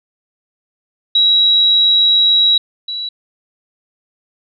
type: tone pair in turn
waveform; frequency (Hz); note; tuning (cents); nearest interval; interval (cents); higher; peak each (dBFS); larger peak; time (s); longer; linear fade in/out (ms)
sine; 3871 / 3918; B7 / B7; -35 / -15; unison; 20; second; -8 / -20; first; 1.15-2.58 / 2.88-3.09; first; 5
effects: none